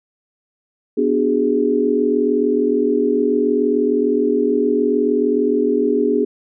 sine chord, G# half-diminished seventh, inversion first, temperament equal with one note detuned, 246.9 / 293.7 / 376 / 415.3 Hz, B3 / D4 / F#4 / G#4, 0 / 0 / +28 / 0 cents, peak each -20 / -20 / -22 / -17 dBFS, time 0.97-6.25 s, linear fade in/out 10 ms, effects none

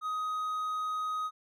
triangle tone, 1255 Hz, D#6, 15 cents sharp, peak -29 dBFS, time 0.01-1.31 s, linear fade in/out 50 ms, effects none

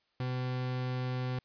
40% pulse tone, 126.9 Hz, B2, 47 cents sharp, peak -31 dBFS, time 0.2-1.39 s, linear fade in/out 2 ms, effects white hiss -75 dBFS RMS until 1.44 s + resampled to 11025 Hz

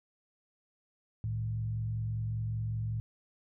sine tone with frequency modulation, 110.8 Hz, A2, 13 cents sharp, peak -31 dBFS, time 1.24-3 s, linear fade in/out 0 ms, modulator 45.2 Hz, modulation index 0.56, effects none

